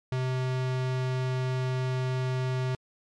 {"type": "tone", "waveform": "square", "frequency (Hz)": 128.8, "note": "C3", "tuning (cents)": -27, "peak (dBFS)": -27, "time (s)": [0.12, 2.75], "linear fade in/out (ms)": 2, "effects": ["low-pass 5000 Hz 12 dB/octave", "MP3 96 kbps"]}